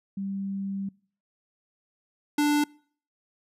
sine / square tone pair in turn, 196 / 294.4 Hz, G3 / D4, 0 / +4 cents, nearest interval perfect fifth, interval 704 cents, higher second, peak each -29 / -21 dBFS, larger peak second, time 0.17-0.89 / 2.38-2.64 s, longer first, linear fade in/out 5 ms, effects noise-tail reverb RT60 0.5 s tail -25 dB re dry + resampled to 32000 Hz

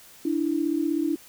sine tone pair together, 293.7 / 329.7 Hz, D4 / E4, 0 / 0 cents, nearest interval major second, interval 200 cents, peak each -25 dBFS, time 0.25-1.16 s, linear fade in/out 5 ms, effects white hiss -50 dBFS RMS until 1.28 s

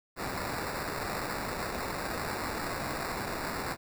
violet noise with sample-and-hold, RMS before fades -35 dBFS, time 0.16-3.77 s, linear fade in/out 50 ms, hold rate 3150 Hz, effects none

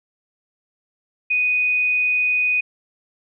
sine tone, 2487 Hz, D#7, 1 cent flat, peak -16 dBFS, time 1.3-2.61 s, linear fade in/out 10 ms, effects none

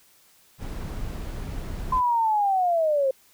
brown noise, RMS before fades -32 dBFS, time 0.58-2.02 s, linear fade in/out 50 ms
sine linear sweep, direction down, 1034 to 520 Hz, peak -19 dBFS, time 1.92-3.11 s, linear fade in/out 5 ms
effects white hiss -58 dBFS RMS until 3.33 s

